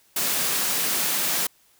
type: high-pass noise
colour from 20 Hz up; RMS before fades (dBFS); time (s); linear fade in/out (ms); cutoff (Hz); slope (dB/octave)
white; -24; 0.16-1.47; 5; 130; 48
effects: white hiss -60 dBFS RMS until 1.79 s